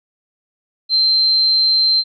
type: tone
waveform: sine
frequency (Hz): 4125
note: C8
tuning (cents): -25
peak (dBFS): -11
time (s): 0.89-2.04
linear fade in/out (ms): 50
effects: none